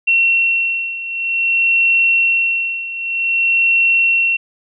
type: beating tone pair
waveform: sine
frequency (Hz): 2721 / 2721.53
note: F7 / F7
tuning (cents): -46 / -45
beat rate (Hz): 0.53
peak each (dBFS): -18 / -14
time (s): 0.07-4.37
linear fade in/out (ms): 10
effects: none

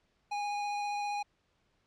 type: tone with vibrato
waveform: square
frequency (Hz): 822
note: G#5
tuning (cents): -18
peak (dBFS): -33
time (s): 0.31-1.23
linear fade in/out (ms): 10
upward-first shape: sine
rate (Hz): 15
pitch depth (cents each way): 9
effects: pink hiss -74 dBFS RMS until 1.86 s + low-pass 5000 Hz 12 dB/octave

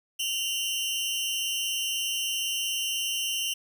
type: tone pair together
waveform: sawtooth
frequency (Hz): 2795 / 3058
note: F7 / G7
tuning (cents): +1 / -44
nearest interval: major second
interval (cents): 155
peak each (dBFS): -27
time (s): 0.19-3.54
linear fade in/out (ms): 10
effects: none

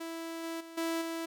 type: tone with level steps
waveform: sawtooth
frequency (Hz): 329.6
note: E4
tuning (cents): 0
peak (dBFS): -34 / -32 / -42 / -27 / -31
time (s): 0-1.26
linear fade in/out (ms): 10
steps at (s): 0.43 / 0.6 / 0.77 / 1.01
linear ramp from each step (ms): 10
effects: none

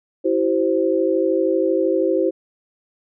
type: chord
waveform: sine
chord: C major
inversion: first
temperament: equal with one note detuned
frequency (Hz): 329.6 / 382.4 / 523.3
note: E4 / G4 / C5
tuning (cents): 0 / -43 / 0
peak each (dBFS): -20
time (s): 0.24-2.31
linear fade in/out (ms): 20
effects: none

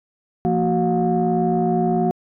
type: tone cluster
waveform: sine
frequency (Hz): 171.2 / 230 / 370.6 / 716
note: F3 / A#3 / F#4 / F5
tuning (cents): -34 / -23 / +3 / +43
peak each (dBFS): -21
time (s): 0.45-2.11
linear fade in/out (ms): 0
effects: tanh soft clip ceiling -9 dBFS

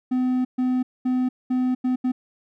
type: tone bursts at uneven times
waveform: triangle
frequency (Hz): 253.7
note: B3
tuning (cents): +47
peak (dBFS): -17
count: 6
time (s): 0.11-0.45 / 0.58-0.83 / 1.05-1.29 / 1.5-1.75 / 1.84-1.96 / 2.04-2.12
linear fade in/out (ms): 10
effects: none

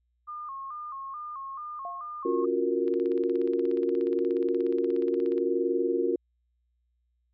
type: tone with vibrato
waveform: sine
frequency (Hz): 1145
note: D6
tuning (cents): -44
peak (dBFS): -35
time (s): 0.27-2.46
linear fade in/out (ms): 20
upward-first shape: square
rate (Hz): 2.3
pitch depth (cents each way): 94
type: tone with exponential decay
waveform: sine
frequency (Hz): 700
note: F5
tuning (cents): +4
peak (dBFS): -33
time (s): 1.85-2.19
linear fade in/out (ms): 1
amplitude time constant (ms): 72
type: chord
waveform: sine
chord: Gb major seventh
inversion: second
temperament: equal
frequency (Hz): 277.2 / 349.2 / 370 / 466.2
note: Db4 / F4 / Gb4 / Bb4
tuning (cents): 0 / 0 / 0 / 0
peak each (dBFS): -33 / -28 / -29 / -29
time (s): 2.25-6.16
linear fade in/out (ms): 5
type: click train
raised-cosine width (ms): 0.3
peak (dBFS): -32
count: 43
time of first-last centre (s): 2.88-5.38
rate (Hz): 16.8
effects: added 60 Hz sine -70 dBFS peak until 7.33 s

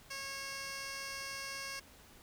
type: tone with band-pass filter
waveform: 15% pulse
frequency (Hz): 547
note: C#5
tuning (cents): -23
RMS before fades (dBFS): -43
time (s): 0.1-1.8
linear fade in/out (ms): 10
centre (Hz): 4800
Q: 0.82
effects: pink hiss -59 dBFS RMS until 2.22 s

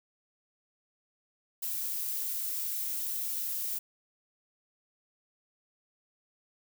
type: noise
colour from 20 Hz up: violet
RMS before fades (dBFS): -34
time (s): 1.62-3.79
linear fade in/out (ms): 10
effects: none

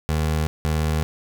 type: tone pair in turn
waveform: 25% pulse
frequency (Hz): 77.78 / 77.78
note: D#2 / D#2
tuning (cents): 0 / 0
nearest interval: unison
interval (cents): 0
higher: neither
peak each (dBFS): -16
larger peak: neither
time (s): 0.09-0.47 / 0.65-1.03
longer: neither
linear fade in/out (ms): 0
effects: none

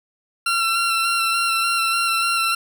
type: tone with vibrato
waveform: 20% pulse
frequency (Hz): 1359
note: F6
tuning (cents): -48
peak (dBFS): -13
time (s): 0.46-2.55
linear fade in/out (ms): 5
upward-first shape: square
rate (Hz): 3.4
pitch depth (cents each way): 15
effects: none

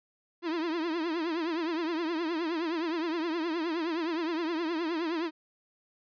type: tone with vibrato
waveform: 45% pulse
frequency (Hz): 329.6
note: E4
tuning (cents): 0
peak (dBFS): -29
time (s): 0.42-5.31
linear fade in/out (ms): 50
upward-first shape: triangle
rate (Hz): 9.6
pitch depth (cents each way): 140
effects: resampled to 11025 Hz

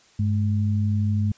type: tone pair together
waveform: sine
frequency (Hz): 100.24 / 212.4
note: G2 / G#3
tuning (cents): +39 / +39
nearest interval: octave + minor second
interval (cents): 1300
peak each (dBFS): -20 / -26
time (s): 0.19-1.32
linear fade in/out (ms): 5
effects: white hiss -56 dBFS RMS until 1.37 s + resampled to 16000 Hz

